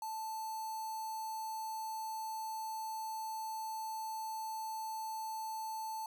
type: tone with notch filter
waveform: square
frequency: 880 Hz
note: A5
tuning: in tune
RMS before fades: -41 dBFS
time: 0.02-6.06 s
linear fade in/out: 2 ms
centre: 2500 Hz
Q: 0.81
effects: none